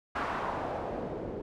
white noise with low-pass filter sweep, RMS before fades -35 dBFS, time 0.15-1.42 s, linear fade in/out 10 ms, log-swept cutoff 1300 to 390 Hz, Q 1.7, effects none

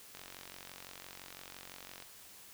click train, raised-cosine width 0.2 ms, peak -30 dBFS, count 87, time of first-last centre 0.15-2.024 s, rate 45.9 Hz, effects white hiss -55 dBFS RMS until 2.53 s

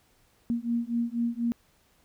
sine beating tone pair, 233.1 / 237.2 Hz, A#3 / A#3, 0 / +30 cents, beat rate 4.1 Hz, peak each -29 dBFS, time 0.5-1.52 s, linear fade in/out 0 ms, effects pink hiss -65 dBFS RMS until 2.04 s

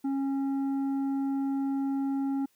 triangle tone with tanh clipping, 273.6 Hz, C#4, 23 cents flat, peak -28 dBFS, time 0.04-2.46 s, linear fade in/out 10 ms, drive 11 dB, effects white hiss -69 dBFS RMS until 2.55 s

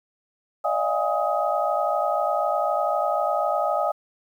sine tone cluster, 584 / 636 / 704 / 817 / 1258 Hz, D5 / D#5 / F5 / G#5 / D#6, -10 / +38 / +14 / -29 / +19 cents, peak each -27 dBFS, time 0.64-3.92 s, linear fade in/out 10 ms, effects 9-bit

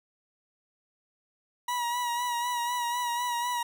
40% pulse tone with vibrato, 965 Hz, B5, 40 cents flat, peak -27 dBFS, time 1.68-3.63 s, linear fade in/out 5 ms, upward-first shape sine, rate 4 Hz, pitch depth 35 cents each way, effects none

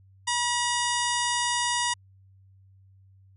harmonic tone with a mistuned harmonic, 965 Hz, B5, 40 cents flat, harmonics 1 / 2 / 3 / 4 / 5 / 6 / 7 / 8 / 9 / 10, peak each -28 / -31 / -33 / -34 / -35 / -36 / -36 / -37 / -38 / -38 dBFS, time 0.27-1.94 s, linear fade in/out 10 ms, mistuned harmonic 4, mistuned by -90 cents, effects added 96 Hz sine -53 dBFS peak until 3.36 s

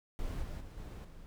brown noise with level steps, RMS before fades -38 / -41 / -47 / -44 / -50 dBFS, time 0.19-1.26 s, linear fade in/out 0 ms, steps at 0.42 / 0.6 / 0.77 / 1.04 s, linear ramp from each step 10 ms, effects none

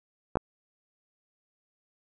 clicks, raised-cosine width 1 ms, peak -12 dBFS, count 2, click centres 0.356 / 0.371 s, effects none

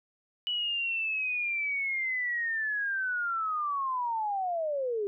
sine linear sweep, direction down, 2960 to 392 Hz, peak -28 dBFS, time 0.47-5.07 s, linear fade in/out 0 ms, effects none

